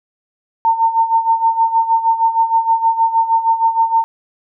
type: tone with tremolo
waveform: sine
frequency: 907 Hz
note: A#5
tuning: 48 cents flat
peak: -8 dBFS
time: 0.65-4.04 s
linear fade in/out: 0 ms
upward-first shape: sine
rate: 6.4 Hz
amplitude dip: 75%
effects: none